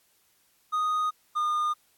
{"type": "tone pair in turn", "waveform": "triangle", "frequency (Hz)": [1242, 1217.1], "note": ["D#6", "D#6"], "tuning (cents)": [-3, -39], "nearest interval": "unison", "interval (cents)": 36, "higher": "first", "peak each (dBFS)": -22, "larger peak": "neither", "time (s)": [[0.72, 1.11], [1.35, 1.74]], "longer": "neither", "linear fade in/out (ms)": 20, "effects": ["white hiss -66 dBFS RMS until 1.97 s", "AAC 64 kbps"]}